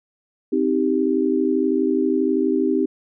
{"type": "chord", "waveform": "sine", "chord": "C minor", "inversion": "none", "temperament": "just", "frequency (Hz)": [261.6, 314, 392.4], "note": ["C4", "Eb4", "G4"], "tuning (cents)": [0, 16, 2], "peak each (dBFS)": -21, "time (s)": [0.52, 2.86], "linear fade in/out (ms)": 10, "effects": []}